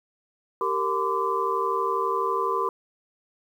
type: tone cluster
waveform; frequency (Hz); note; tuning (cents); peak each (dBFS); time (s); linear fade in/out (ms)
sine; 391.2 / 463.3 / 1018 / 1168; G4 / A#4 / C6 / D6; -4 / -11 / -48 / -10; -29 / -30 / -26 / -28; 0.61-2.69; 2
effects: 9-bit